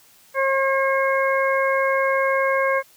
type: harmonic tone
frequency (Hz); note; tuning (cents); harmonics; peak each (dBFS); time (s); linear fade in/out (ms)
539; C#5; -49; 1 / 2 / 3 / 4; -20 / -23 / -25 / -26; 0.34-2.83; 50
effects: white hiss -53 dBFS RMS until 2.96 s